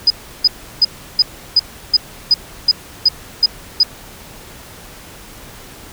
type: tone bursts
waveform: sine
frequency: 4981 Hz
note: D#8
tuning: 1 cent sharp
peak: -6 dBFS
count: 11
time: 0.07-3.833 s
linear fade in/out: 5 ms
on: 33 ms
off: 340 ms
effects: pink hiss -37 dBFS RMS until 5.92 s